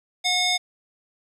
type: tone with band-pass filter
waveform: square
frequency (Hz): 725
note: F#5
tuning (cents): -35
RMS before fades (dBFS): -22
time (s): 0.24-0.58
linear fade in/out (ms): 20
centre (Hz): 4200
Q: 1.5
effects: resampled to 32000 Hz + 9-bit